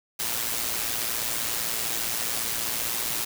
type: noise with amplitude modulation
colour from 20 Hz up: white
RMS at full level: -26 dBFS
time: 0.19-3.25 s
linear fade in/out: 10 ms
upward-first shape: sine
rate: 115 Hz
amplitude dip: 55%
effects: none